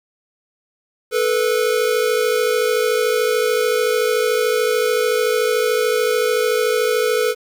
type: tone pair together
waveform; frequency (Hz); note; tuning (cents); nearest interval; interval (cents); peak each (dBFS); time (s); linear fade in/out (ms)
square; 436.4 / 490; A4 / B4; -14 / -14; major second; 200; -19; 1.11-7.35; 50
effects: 8-bit